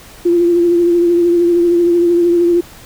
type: tone with vibrato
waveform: sine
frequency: 345.5 Hz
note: F4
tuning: 19 cents flat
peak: -8 dBFS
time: 0.25-2.61 s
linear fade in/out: 10 ms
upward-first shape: triangle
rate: 13 Hz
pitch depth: 35 cents each way
effects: pink hiss -38 dBFS RMS until 2.85 s